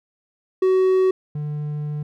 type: tone pair in turn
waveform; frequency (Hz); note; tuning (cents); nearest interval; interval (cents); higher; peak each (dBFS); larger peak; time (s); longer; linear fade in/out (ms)
triangle; 375.2 / 148.9; F#4 / D3; +24 / +24; octave + major third; 1600; first; -12 / -22; first; 0.62-1.11 / 1.35-2.03; second; 5
effects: none